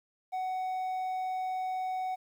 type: tone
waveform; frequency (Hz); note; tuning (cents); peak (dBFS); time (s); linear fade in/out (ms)
triangle; 746; F#5; +14; -29; 0.32-2.16; 20
effects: 11-bit